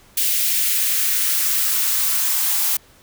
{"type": "noise with high-pass filter sweep", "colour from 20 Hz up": "blue", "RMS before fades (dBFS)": -19, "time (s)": [0.17, 2.77], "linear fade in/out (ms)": 5, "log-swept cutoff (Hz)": [2500, 750], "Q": 1.4, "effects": ["pink hiss -51 dBFS RMS until 3.02 s"]}